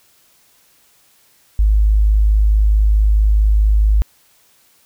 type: tone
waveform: sine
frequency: 52.3 Hz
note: G#1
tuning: 13 cents sharp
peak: -9 dBFS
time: 1.59-4.02 s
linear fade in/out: 0 ms
effects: white hiss -54 dBFS RMS until 4.85 s